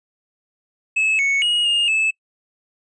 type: tone with pitch steps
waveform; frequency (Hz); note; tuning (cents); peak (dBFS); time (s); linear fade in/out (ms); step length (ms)
triangle; 2594 / 2213 / 2885 / 2835 / 2613; E7 / C#7 / F#7 / F7 / E7; -28 / -3 / -44 / +25 / -16; -14; 0.96-2.11; 10; 230
effects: noise-tail reverb RT60 0.1 s tail -24 dB re dry + resampled to 22050 Hz